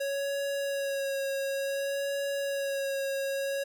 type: tone with vibrato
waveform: square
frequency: 553 Hz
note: C#5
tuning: 4 cents flat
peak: -30 dBFS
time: 0-3.64 s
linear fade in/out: 10 ms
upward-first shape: sine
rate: 0.56 Hz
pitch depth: 20 cents each way
effects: none